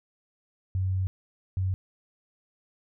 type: tone bursts at uneven times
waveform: sine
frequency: 94 Hz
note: F#2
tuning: 28 cents sharp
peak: -24 dBFS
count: 2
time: 0.75-1.07 / 1.57-1.74 s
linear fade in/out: 0 ms
effects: none

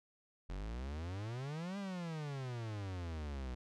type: exponential two-way sweep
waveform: 45% pulse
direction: up then down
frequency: 43.65 to 203.6 to 60.6 Hz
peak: -40 dBFS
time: 0.49-3.55 s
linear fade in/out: 10 ms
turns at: 1.78 s
effects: low-pass 6000 Hz 12 dB/octave

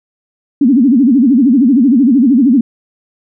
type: tone with vibrato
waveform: sine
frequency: 256.6 Hz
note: C4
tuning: 34 cents flat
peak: -5 dBFS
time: 0.61-2.61 s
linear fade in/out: 5 ms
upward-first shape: sine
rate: 13 Hz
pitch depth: 230 cents each way
effects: none

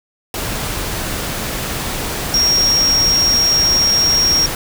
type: tone in noise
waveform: sine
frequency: 5588 Hz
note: F8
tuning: in tune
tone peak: -11 dBFS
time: 2.34-4.46 s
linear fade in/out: 2 ms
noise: pink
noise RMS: -22 dBFS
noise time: 0.34-4.55 s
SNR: +8 dB
effects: none

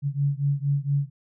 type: beating tone pair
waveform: sine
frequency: 139.7 / 144 Hz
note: C#3 / D3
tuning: +14 / -34 cents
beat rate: 4.3 Hz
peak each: -24 / -25 dBFS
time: 0.02-1.1 s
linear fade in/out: 50 ms
effects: none

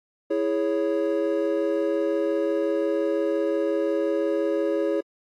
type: chord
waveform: triangle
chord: C# minor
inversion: first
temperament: equal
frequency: 329.6 / 415.3 / 554.4 Hz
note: E4 / G#4 / C#5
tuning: 0 / 0 / 0 cents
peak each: -24 dBFS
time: 0.3-5.01 s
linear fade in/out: 10 ms
effects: AAC 64 kbps

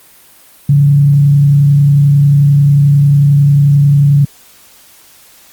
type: tone with frequency modulation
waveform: sine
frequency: 142.6 Hz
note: C#3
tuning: 49 cents sharp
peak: -4 dBFS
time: 0.69-4.25 s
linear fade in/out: 5 ms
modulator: 31.2 Hz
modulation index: 0.28
effects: white hiss -42 dBFS RMS until 5.52 s + Opus 32 kbps

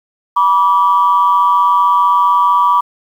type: tone pair together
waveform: sine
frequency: 974.6 / 1159 Hz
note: B5 / D6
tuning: -23 / -23 cents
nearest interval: minor third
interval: 300 cents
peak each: -10 dBFS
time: 0.36-2.81 s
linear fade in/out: 10 ms
effects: tanh soft clip ceiling -1 dBFS + 7-bit

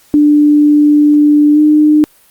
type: tone with pitch glide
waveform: sine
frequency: 295.8 to 302.4 Hz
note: D4 to D#4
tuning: +13 to -49 cents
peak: -4 dBFS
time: 0.14-2.04 s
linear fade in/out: 0 ms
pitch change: +38 cents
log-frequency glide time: 1.53-1.59 s
effects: white hiss -47 dBFS RMS until 2.3 s + Opus 48 kbps

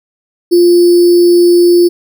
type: tone with sample-and-hold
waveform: sine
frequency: 349.2 Hz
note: F4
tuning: in tune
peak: -3 dBFS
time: 0.51-1.89 s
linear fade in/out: 20 ms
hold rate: 4900 Hz
effects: none

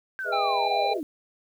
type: linear sweep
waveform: sine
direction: down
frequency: 1580 to 277.2 Hz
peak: -29 dBFS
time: 0.19-1.03 s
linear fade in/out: 0 ms
type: chord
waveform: sine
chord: E major seventh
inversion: first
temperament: just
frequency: 412 / 494.4 / 618.1 / 659.3 Hz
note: G#4 / B4 / D#5 / E5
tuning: -14 / +2 / -12 / 0 cents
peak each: -33 dBFS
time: 0.24-1.01 s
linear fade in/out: 50 ms
type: harmonic tone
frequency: 799 Hz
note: G5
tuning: 33 cents sharp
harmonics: 1 / 3 / 5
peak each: -24 / -35 / -33 dBFS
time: 0.32-0.94 s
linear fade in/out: 10 ms
effects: 9-bit

